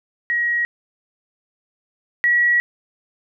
sine tone pair in turn, 1900 / 1923.2 Hz, A#6 / B6, +33 / -46 cents, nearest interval unison, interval 21 cents, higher second, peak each -17 / -13 dBFS, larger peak second, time 0.3-0.65 / 2.24-2.6 s, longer second, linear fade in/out 0 ms, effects none

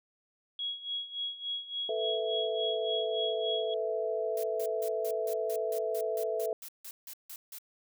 sine tone with tremolo, 3322 Hz, G#7, in tune, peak -31 dBFS, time 0.59-3.74 s, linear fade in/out 2 ms, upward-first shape sine, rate 3.5 Hz, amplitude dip 80%
sine chord, A suspended second, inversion none, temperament equal, 440 / 493.9 / 659.3 Hz, A4 / B4 / E5, 0 / 0 / 0 cents, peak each -33 / -36 / -33 dBFS, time 1.89-6.53 s, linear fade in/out 2 ms
blue noise bursts, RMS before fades -44 dBFS, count 15, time 4.37-7.585 s, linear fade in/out 2 ms, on 65 ms, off 160 ms
effects none

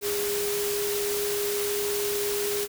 sine tone in noise, 409.6 Hz, G#4, 24 cents flat, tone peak -27 dBFS, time 0.01-2.68 s, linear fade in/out 50 ms, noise white, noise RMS -31 dBFS, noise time 0.01-2.68 s, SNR +1 dB, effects none

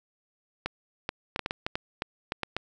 clicks, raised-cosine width 0.3 ms, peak -13 dBFS, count 12, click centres 0.66 / 1.091 / 1.361 / 1.393 / 1.461 / 1.509 / 1.665 / 1.755 / 2.021 / 2.321 / 2.433 / 2.566 s, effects none

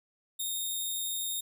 10% pulse tone, 3688 Hz, A#7, 19 cents flat, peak -24 dBFS, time 0.39-1.41 s, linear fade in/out 10 ms, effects none

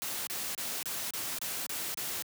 white noise bursts, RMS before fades -36 dBFS, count 8, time 0.02-2.223 s, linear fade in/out 0 ms, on 250 ms, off 29 ms, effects high-pass 100 Hz 12 dB/octave

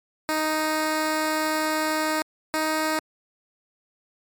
10% pulse tone pair in turn, 311.1 / 312.7 Hz, D#4 / D#4, 0 / +9 cents, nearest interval unison, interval 9 cents, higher second, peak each -14 dBFS, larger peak neither, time 0.29-2.22 / 2.54-2.99 s, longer first, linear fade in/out 0 ms, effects MP3 96 kbps

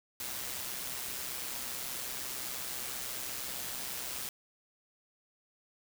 white noise with amplitude modulation, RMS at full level -37 dBFS, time 0.2-4.29 s, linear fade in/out 2 ms, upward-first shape sine, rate 128 Hz, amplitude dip 45%, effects none

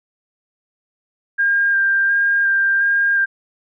sine tone with vibrato, 1600 Hz, G6, 35 cents sharp, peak -13 dBFS, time 1.38-3.26 s, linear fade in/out 20 ms, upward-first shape square, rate 1.4 Hz, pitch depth 13 cents each way, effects none

